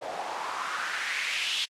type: noise with band-pass filter sweep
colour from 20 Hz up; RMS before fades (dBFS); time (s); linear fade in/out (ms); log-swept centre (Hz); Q
white; -32; 0.01-1.66; 20; 620 to 3400; 3.3
effects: low-pass 9000 Hz 12 dB/octave + AAC 64 kbps